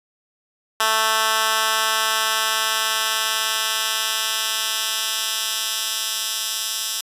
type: tone with high-pass filter sweep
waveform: 10% pulse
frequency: 220.3 Hz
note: A3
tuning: 2 cents sharp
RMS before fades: -22 dBFS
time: 0.8-7.01 s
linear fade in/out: 2 ms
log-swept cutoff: 1200 to 4300 Hz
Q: 0.84
effects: resampled to 32000 Hz